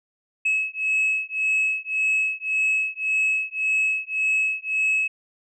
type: beating tone pair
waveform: sine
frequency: 2577 / 2578.8 Hz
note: E7 / E7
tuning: -40 / -39 cents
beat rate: 1.8 Hz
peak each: -22 dBFS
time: 0.45-5.08 s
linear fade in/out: 10 ms
effects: tanh soft clip ceiling -16 dBFS